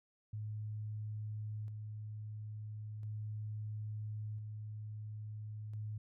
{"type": "tone with tremolo", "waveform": "sine", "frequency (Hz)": 106.8, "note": "G#2", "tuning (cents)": 49, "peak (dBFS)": -39, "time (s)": [0.33, 5.98], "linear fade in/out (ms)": 5, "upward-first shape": "square", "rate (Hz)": 0.37, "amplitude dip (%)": 30, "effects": []}